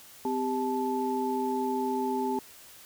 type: tone cluster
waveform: sine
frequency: 256.1 / 395.1 / 872 Hz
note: C4 / G4 / A5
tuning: -37 / +14 / -16 cents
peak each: -31 dBFS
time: 0.25-2.39 s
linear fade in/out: 2 ms
effects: white hiss -51 dBFS RMS until 2.85 s